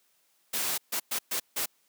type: noise bursts at uneven times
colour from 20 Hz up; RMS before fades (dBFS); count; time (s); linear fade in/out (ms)
white; -30; 5; 0.53-0.78 / 0.92-1 / 1.11-1.19 / 1.31-1.4 / 1.56-1.66; 10
effects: white hiss -69 dBFS RMS until 1.88 s + high-pass 200 Hz 12 dB/octave